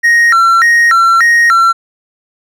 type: tone with vibrato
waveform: triangle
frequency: 1592 Hz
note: G6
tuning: 26 cents sharp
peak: -3 dBFS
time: 0.03-1.73 s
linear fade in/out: 20 ms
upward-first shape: square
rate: 1.7 Hz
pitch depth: 280 cents each way
effects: none